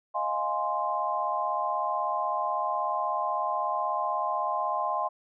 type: chord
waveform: sine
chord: F minor seventh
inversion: third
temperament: equal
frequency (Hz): 622.3 / 698.5 / 830.6 / 1046.5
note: Eb5 / F5 / Ab5 / C6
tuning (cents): 0 / 0 / 0 / 0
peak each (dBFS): -34 / -33 / -32 / -29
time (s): 0.14-5.09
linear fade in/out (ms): 20
effects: none